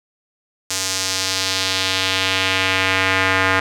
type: tone with band-pass filter sweep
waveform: square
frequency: 94.7 Hz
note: F#2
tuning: 41 cents sharp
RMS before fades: -19 dBFS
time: 0.7-3.6 s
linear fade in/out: 5 ms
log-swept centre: 6600 to 1700 Hz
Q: 1.5
effects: none